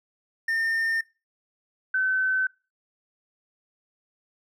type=tone pair in turn; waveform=triangle / sine; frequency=1814 / 1525.4 Hz; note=A#6 / G6; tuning=-48 / -48 cents; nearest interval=minor third; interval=300 cents; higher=first; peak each=-21 dBFS; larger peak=neither; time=0.48-1.01 / 1.94-2.47 s; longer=neither; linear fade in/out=5 ms; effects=noise-tail reverb RT60 0.3 s tail -23 dB re dry